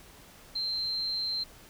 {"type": "tone with amplitude modulation", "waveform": "sine", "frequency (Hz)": 4130, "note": "C8", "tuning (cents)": -23, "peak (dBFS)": -27, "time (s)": [0.55, 1.44], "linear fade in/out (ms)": 10, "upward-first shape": "sine", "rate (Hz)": 212, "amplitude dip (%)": 45, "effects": ["pink hiss -53 dBFS RMS until 1.69 s"]}